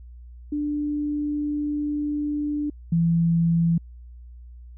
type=tone pair in turn; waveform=sine; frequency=294.8 / 167.57 Hz; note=D4 / E3; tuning=+7 / +29 cents; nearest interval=minor seventh; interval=978 cents; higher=first; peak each=-23 / -17 dBFS; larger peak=second; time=0.52-2.7 / 2.92-3.78 s; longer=first; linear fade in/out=5 ms; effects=added 60 Hz sine -40 dBFS peak until 4.77 s